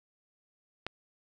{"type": "click", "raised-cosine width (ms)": 0.3, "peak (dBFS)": -18, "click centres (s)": 0.866, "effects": []}